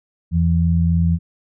sine tone pair together, 84.24 / 168 Hz, E2 / E3, +38 / +33 cents, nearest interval octave, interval 1195 cents, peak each -16 dBFS, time 0.31-1.19 s, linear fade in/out 50 ms, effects none

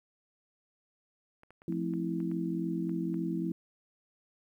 clicks, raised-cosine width 0.5 ms, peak -39 dBFS, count 9, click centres 1.434 / 1.506 / 1.619 / 1.724 / 1.937 / 2.203 / 2.315 / 2.894 / 3.142 s
sine chord, F major seventh, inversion none, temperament just, 174.61 / 218.3 / 261.9 / 327.4 Hz, F3 / A3 / C4 / E4, 0 / -13 / +2 / -12 cents, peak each -34 / -39 / -39 / -34 dBFS, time 1.68-3.52 s, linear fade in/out 2 ms
effects 11-bit

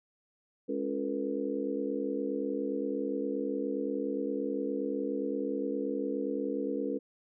harmonic tone with a mistuned harmonic, 69.6 Hz, C#2, 8 cents sharp, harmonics 3 / 4 / 5 / 6 / 7, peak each -40 / -34 / -39 / -37 / -36 dBFS, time 0.68-6.99 s, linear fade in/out 20 ms, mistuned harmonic 6, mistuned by +89 cents, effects none

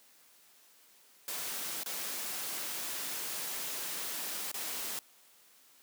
white noise with dropouts, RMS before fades -38 dBFS, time 1.28-4.99 s, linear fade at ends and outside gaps 1 ms, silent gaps 1.834-1.86 / 4.516-4.542 s, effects white hiss -62 dBFS RMS until 5.82 s + high-pass 200 Hz 12 dB/octave

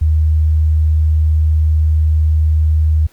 sine tone, 77.78 Hz, D#2, in tune, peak -9 dBFS, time 0.01-3.07 s, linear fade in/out 10 ms, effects pink hiss -51 dBFS RMS until 3.12 s

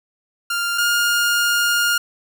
sawtooth tone pair in turn, 1396.9 / 1415.6 Hz, F6 / F6, 0 / +23 cents, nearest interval unison, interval 23 cents, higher second, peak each -16 / -12 dBFS, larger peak second, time 0.5-0.78 / 0.78-1.98 s, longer second, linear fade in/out 5 ms, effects none

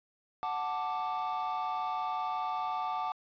triangle chord, D major, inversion first, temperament equal, 740 / 880 / 1174.7 Hz, F#5 / A5 / D6, 0 / 0 / 0 cents, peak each -34 dBFS, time 0.43-3.12 s, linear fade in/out 0 ms, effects resampled to 11025 Hz + 9-bit

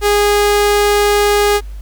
sawtooth tone, 411.7 Hz, G#4, 15 cents flat, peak -6 dBFS, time 0.01-1.61 s, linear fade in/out 50 ms, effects added 50 Hz sine -25 dBFS peak until 1.81 s + pink hiss -48 dBFS RMS until 1.81 s

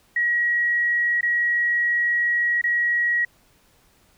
sine tone with dropouts, 1907 Hz, A#6, 39 cents sharp, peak -18 dBFS, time 0.16-3.25 s, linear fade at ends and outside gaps 5 ms, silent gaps 1.21-1.229 / 2.615-2.639 s, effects pink hiss -59 dBFS RMS until 4.17 s

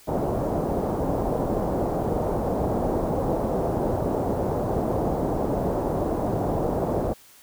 white low-pass noise, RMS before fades -25 dBFS, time 0.07-7.14 s, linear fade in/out 20 ms, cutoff 710 Hz, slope 24 dB/octave, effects white hiss -52 dBFS RMS until 7.42 s

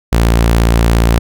sawtooth tone, 57.2 Hz, A#1, 32 cents flat, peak -4 dBFS, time 0.12-1.19 s, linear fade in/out 10 ms, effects none

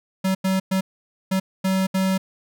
square tone bursts at uneven times, 189.8 Hz, F#3, 44 cents sharp, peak -19 dBFS, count 6, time 0.24-0.35 / 0.44-0.6 / 0.71-0.81 / 1.31-1.4 / 1.64-1.87 / 1.94-2.18 s, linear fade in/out 10 ms, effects none

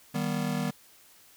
square chord, Eb augmented, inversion none, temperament just, 155.56 / 194.45 / 243.1 Hz, Eb3 / G3 / B3, 0 / -14 / -27 cents, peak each -33 dBFS, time 0.14-0.71 s, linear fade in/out 10 ms, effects white hiss -57 dBFS RMS until 1.36 s

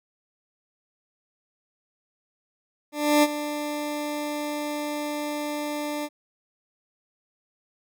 20% pulse tone with ADSR envelope, 296.2 Hz, D4, 15 cents sharp, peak -10 dBFS, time 2.92-6.09 s, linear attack 310 ms, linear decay 38 ms, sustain -13 dB, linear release 46 ms, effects none

